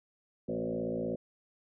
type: tone with frequency modulation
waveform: sine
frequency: 370 Hz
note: F#4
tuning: in tune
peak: -31 dBFS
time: 0.48-1.16 s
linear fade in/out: 10 ms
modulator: 56.3 Hz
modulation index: 3.7
effects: none